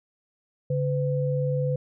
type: tone pair together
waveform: sine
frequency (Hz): 141.71 / 505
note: C#3 / B4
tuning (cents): +39 / +39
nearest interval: octave + minor seventh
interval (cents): 2200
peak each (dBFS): -24 / -27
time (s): 0.7-1.76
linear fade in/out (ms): 5
effects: none